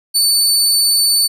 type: tone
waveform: 25% pulse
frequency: 4508 Hz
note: C#8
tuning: 28 cents sharp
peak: -6 dBFS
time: 0.14-1.28 s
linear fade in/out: 20 ms
effects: none